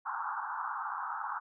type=band-pass noise; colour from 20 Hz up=pink; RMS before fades=-37 dBFS; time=0.05-1.4 s; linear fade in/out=20 ms; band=810 to 1500 Hz; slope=96 dB/octave; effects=none